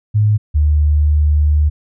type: tone pair in turn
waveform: sine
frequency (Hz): 105.8 / 74.81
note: G#2 / D2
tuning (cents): +33 / +33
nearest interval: tritone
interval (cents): 600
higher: first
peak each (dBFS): -9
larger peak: neither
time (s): 0.14-0.38 / 0.54-1.7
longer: second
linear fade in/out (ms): 20
effects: none